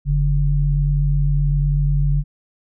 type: tone pair together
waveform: sine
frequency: 45.42 / 144.2 Hz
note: F#1 / D3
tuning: -31 / -31 cents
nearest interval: octave + minor sixth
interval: 2000 cents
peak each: -17 dBFS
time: 0.05-2.24 s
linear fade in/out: 50 ms
effects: none